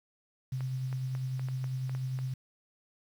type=tone with tremolo; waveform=sine; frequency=130 Hz; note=C3; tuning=11 cents flat; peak=-30 dBFS; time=0.52-2.34 s; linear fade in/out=5 ms; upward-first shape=triangle; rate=10 Hz; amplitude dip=30%
type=clicks; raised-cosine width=0.5 ms; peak=-31 dBFS; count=9; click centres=0.607 / 0.928 / 1.151 / 1.395 / 1.486 / 1.642 / 1.895 / 1.95 / 2.189 s
effects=9-bit